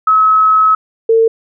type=tone pair in turn; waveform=sine; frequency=1286 / 451.7 Hz; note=E6 / A4; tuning=-43 / +45 cents; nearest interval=octave + tritone; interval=1812 cents; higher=first; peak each=-6 dBFS; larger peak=neither; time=0.07-0.75 / 1.09-1.28 s; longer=first; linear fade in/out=5 ms; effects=none